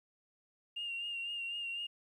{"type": "tone with vibrato", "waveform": "sine", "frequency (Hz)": 2794, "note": "F7", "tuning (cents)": 0, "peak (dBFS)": -36, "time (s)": [0.76, 1.87], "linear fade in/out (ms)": 10, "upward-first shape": "sine", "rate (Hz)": 4, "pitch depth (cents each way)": 34, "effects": ["tanh soft clip ceiling -32 dBFS", "12-bit"]}